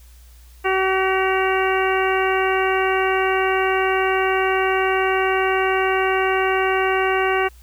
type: harmonic tone with a mistuned harmonic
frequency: 380 Hz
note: F#4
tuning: 46 cents sharp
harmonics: 1 / 2 / 3 / 4 / 5 / 6 / 7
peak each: -20 / -23 / -25 / -26 / -27 / -28 / -28 dBFS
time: 0.64-7.49 s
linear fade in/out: 20 ms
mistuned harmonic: 7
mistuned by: +72 cents
effects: added 60 Hz sine -43 dBFS peak until 7.62 s + white hiss -54 dBFS RMS until 7.62 s